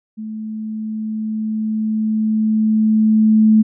sine tone with level ramp, 217.4 Hz, A3, 21 cents flat, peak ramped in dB -25 to -7 dBFS, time 0.17-3.63 s, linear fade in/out 20 ms, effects none

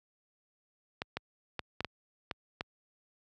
clicks, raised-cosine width 0.3 ms, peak -18 dBFS, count 7, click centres 1.019 / 1.17 / 1.593 / 1.806 / 1.847 / 2.312 / 2.609 s, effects high-pass 60 Hz 12 dB/octave

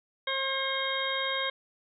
harmonic tone, 536 Hz, C5, 42 cents sharp, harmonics 1 / 2 / 3 / 4 / 6 / 7, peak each -35 / -35 / -35 / -35 / -35 / -35 dBFS, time 0.27-1.5 s, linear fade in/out 5 ms, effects none

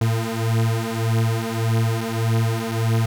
40% pulse beating tone pair, 112.5 / 114.2 Hz, A2 / A#2, +39 / -35 cents, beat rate 1.7 Hz, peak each -21 dBFS, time 0.01-3.06 s, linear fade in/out 5 ms, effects none

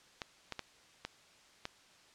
clicks, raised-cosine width 0.2 ms, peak -21 dBFS, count 5, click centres 0.218 / 0.523 / 0.593 / 1.05 / 1.654 s, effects white hiss -62 dBFS RMS until 2.14 s + low-pass 6000 Hz 12 dB/octave

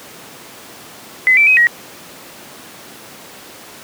sine tone with pitch steps, 2028 / 2331 / 2527 / 1900 Hz, B6 / D7 / D#7 / A#6, +45 / -14 / +26 / +33 cents, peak -7 dBFS, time 1.27-1.67 s, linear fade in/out 0 ms, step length 100 ms, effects pink hiss -36 dBFS RMS until 3.83 s + high-pass 200 Hz 12 dB/octave

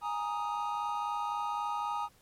triangle chord, Ab suspended second, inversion none, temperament just, 830.6 / 934.4 / 1245.9 Hz, Ab5 / Bb5 / Eb6, 0 / +4 / +2 cents, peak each -34 dBFS, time 0.01-2.09 s, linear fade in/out 50 ms, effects pink hiss -64 dBFS RMS until 2.21 s + MP3 64 kbps

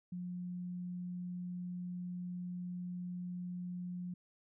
sine tone, 178.6 Hz, F3, 39 cents sharp, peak -39 dBFS, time 0.12-4.14 s, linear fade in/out 5 ms, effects none

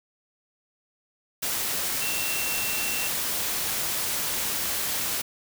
sine tone in noise, 2708 Hz, E7, 46 cents sharp, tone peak -32 dBFS, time 2.01-3.08 s, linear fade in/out 10 ms, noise white, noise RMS -28 dBFS, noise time 1.42-5.22 s, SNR -7 dB, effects none

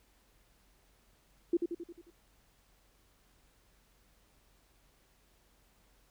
sine tone with echo, 342.2 Hz, F4, 35 cents flat, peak -24 dBFS, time 1.53-1.57 s, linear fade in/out 5 ms, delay 89 ms, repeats 6, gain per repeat -5 dB, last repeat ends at 2.104 s, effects added 46 Hz sine -69 dBFS peak until 6.1 s + pink hiss -69 dBFS RMS until 6.1 s

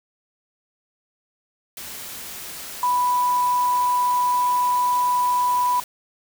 sine tone in noise, 987.8 Hz, B5, in tune, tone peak -17 dBFS, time 2.83-5.8 s, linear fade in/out 2 ms, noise white, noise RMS -35 dBFS, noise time 1.77-5.84 s, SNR +15 dB, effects none

